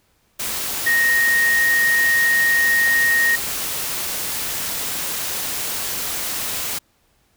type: tone in noise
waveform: sine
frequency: 1864.7 Hz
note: A#6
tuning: in tune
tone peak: -14 dBFS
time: 0.86-3.36 s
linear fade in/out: 10 ms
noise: white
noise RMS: -25 dBFS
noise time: 0.39-6.79 s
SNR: +8 dB
effects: pink hiss -62 dBFS RMS until 7.36 s